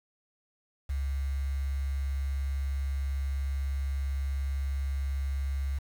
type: tone with quantisation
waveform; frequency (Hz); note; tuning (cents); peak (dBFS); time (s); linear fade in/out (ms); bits
sine; 68.5; C#2; -20; -28; 0.89-5.79; 10; 8
effects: none